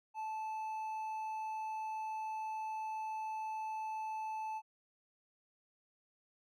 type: tone with hard clipping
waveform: triangle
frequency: 873 Hz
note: A5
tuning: 14 cents flat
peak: -39 dBFS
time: 0.14-4.62 s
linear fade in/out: 50 ms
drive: 7 dB
effects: none